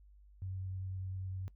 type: tone with vibrato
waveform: sine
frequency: 94.1 Hz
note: F#2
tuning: 30 cents sharp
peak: -38 dBFS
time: 0.42-1.48 s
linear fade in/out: 0 ms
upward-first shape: sine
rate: 10 Hz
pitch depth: 11 cents each way
effects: noise-tail reverb RT60 0.1 s tail -21 dB re dry + added 50 Hz sine -57 dBFS peak until 1.55 s